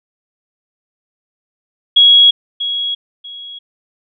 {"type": "tone with echo", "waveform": "sine", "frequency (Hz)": 3322, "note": "G#7", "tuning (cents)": 0, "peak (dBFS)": -4, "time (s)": [1.96, 2.31], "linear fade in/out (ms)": 10, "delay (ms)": 640, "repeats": 2, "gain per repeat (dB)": -12, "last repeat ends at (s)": 3.59, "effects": []}